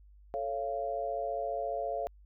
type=chord; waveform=sine; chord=A augmented; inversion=none; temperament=equal with one note detuned; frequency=440 / 554.4 / 689.2 Hz; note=A4 / C#5 / E#5; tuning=0 / 0 / -23 cents; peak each=-39 / -36 / -34 dBFS; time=0.34-2.07 s; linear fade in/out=0 ms; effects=added 50 Hz sine -54 dBFS peak until 2.25 s